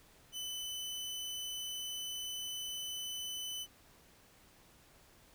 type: tone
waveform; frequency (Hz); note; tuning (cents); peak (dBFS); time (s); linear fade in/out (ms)
sawtooth; 3011; F#7; +30; -36; 0.32-3.67; 50
effects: pink hiss -63 dBFS RMS until 5.34 s